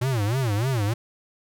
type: tone with vibrato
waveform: square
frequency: 116.8 Hz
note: A#2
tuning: 4 cents sharp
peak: -22 dBFS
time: 0.01-0.94 s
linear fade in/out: 10 ms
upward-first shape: sine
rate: 3.3 Hz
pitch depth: 260 cents each way
effects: none